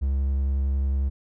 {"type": "tone with vibrato", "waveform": "triangle", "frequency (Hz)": 68.1, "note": "C#2", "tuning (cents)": -30, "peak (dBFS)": -19, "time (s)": [0.01, 1.1], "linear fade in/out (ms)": 20, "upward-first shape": "triangle", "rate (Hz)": 11, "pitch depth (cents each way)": 17, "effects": []}